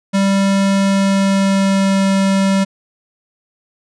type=tone with pitch glide; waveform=square; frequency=196 to 194.31 Hz; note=G3 to G3; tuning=0 to -15 cents; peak=-12 dBFS; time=0.13-2.65 s; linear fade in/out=20 ms; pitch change=-15 cents; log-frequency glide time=0.81-2.08 s; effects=resampled to 22050 Hz